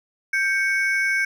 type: ring-modulated tone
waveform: triangle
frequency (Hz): 1900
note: A#6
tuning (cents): +33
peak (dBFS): -14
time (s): 0.33-1.25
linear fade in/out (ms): 5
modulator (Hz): 327
effects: none